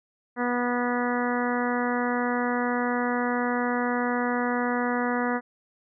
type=harmonic tone; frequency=244.2 Hz; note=B3; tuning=19 cents flat; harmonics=1 / 2 / 3 / 4 / 5 / 6 / 7 / 8; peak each=-27 / -30 / -32 / -33 / -34 / -35 / -35 / -36 dBFS; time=0.36-5.41 s; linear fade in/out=50 ms; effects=none